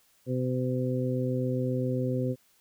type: harmonic tone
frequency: 127.4 Hz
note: C3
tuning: 46 cents flat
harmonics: 1 / 2 / 3 / 4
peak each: -29 / -31 / -35 / -33 dBFS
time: 0.26-2.36 s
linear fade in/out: 50 ms
effects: white hiss -65 dBFS RMS until 2.6 s